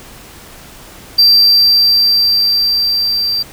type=tone with level ramp; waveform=triangle; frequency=4699 Hz; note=D8; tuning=in tune; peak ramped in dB=-3 to -12 dBFS; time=1.18-3.43 s; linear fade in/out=10 ms; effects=pink hiss -36 dBFS RMS until 3.52 s